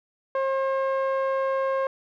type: tone with low-pass filter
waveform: sawtooth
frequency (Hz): 536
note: C5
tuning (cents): +42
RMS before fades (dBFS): -25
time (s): 0.35-1.87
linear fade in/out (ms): 2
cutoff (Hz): 1200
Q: 1.1
effects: none

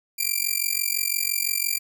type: tone with amplitude modulation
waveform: 5% pulse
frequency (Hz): 2363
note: D7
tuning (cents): +10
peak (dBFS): -9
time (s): 0.18-1.79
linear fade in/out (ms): 20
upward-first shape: sine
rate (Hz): 45.9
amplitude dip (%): 95
effects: none

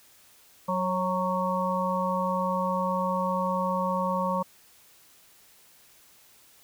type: harmonic tone with a mistuned harmonic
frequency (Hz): 185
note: F#3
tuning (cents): 0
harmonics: 1 / 3 / 5 / 6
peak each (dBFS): -30 / -30 / -30 / -30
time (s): 0.68-4.43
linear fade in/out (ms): 10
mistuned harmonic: 3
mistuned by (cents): -26
effects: white hiss -57 dBFS RMS until 6.63 s

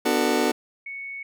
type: chord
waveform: 30% pulse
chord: B minor seventh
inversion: none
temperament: just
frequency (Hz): 246.9 / 296.3 / 370.4 / 444.5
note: B3 / D4 / F#4 / A4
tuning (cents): 0 / +15 / +2 / +18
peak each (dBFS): -23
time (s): 0.05-0.52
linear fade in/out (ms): 10
type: tone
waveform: sine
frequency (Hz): 2217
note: C#7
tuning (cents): 0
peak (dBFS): -32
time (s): 0.86-1.23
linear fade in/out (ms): 5
effects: none

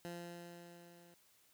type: tone with level ramp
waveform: 15% pulse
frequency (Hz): 172.8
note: F3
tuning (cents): -18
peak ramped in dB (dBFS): -37 to -55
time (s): 0.05-1.14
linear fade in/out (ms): 0
effects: white hiss -70 dBFS RMS until 1.53 s + high-pass 60 Hz 12 dB/octave

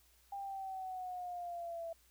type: exponential sweep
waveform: sine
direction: down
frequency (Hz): 800 to 662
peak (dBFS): -40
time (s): 0.32-1.93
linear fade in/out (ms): 5
effects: added 60 Hz sine -70 dBFS peak until 2.1 s + white hiss -69 dBFS RMS until 2.1 s

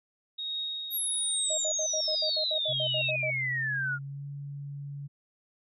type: tone with tremolo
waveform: sine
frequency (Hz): 3754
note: A#7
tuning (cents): +11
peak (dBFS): -30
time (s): 0.38-3.11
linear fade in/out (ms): 10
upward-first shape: triangle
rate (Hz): 1.2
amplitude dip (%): 65
type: exponential sweep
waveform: sine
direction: down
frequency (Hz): 11920 to 1396.9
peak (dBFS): -28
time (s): 0.9-3.99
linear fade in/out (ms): 50
type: tone bursts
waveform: sine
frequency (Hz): 622.3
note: D#5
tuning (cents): 0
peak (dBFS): -31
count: 13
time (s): 1.5-3.305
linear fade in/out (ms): 5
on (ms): 77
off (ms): 67
type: tone with pitch glide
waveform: sine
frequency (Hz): 130.81 to 141.83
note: C3 to C#3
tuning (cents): 0 to +40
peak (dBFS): -36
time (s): 2.68-5.08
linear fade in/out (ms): 20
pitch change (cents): +140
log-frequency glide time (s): 3.48-4.26
effects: none

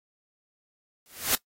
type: noise with exponential growth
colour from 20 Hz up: white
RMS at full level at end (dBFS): -20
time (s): 1.06-1.35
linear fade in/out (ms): 0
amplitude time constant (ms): 63
effects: noise-tail reverb RT60 0.1 s tail -20 dB re dry + AAC 48 kbps

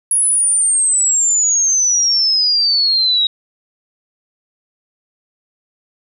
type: exponential sweep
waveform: sine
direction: down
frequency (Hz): 10540 to 3800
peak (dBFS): -11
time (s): 0.11-3.27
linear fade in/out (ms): 2
effects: none

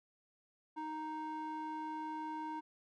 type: tone with band-pass filter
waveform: square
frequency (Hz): 310.9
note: D#4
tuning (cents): -1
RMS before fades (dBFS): -42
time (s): 0.76-2.61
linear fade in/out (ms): 20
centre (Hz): 750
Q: 8.4
effects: none

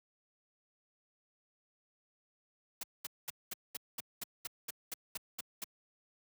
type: noise bursts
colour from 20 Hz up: white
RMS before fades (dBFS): -40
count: 13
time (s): 2.81-5.642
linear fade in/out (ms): 5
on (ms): 24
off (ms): 210
effects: high-pass 100 Hz 12 dB/octave

